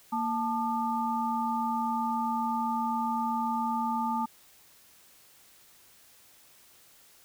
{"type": "tone cluster", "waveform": "sine", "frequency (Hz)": [231.9, 880, 1206], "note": ["A#3", "A5", "D6"], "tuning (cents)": [-9, 0, 46], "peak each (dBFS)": [-32, -29, -35], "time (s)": [0.12, 4.26], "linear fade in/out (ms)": 10, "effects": ["white hiss -58 dBFS RMS until 7.24 s"]}